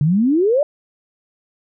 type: exponential sweep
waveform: sine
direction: up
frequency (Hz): 139.3 to 612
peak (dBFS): -12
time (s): 0.01-0.63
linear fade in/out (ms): 2
effects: none